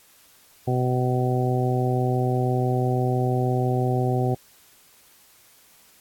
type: harmonic tone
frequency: 126 Hz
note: B2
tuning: 35 cents sharp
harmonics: 1 / 2 / 3 / 4 / 5 / 6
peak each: -22 / -29 / -27 / -32 / -33 / -29 dBFS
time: 0.67-4.35 s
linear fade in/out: 10 ms
effects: white hiss -55 dBFS RMS until 6 s + AAC 64 kbps